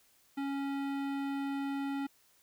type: tone with hard clipping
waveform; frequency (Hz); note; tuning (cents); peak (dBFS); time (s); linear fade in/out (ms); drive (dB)
sine; 277.2; C#4; 0; -35; 0.37-2.07; 10; 17
effects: white hiss -67 dBFS RMS until 2.42 s